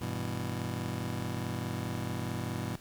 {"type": "chord", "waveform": "25% pulse", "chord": "E minor", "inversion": "first", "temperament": "just", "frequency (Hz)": [98.89, 123.61, 164.81], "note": ["G2", "B2", "E3"], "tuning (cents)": [16, 2, 0], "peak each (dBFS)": [-34, -33, -36], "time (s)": [0.01, 2.76], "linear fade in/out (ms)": 5, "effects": ["pink hiss -55 dBFS RMS until 2.8 s"]}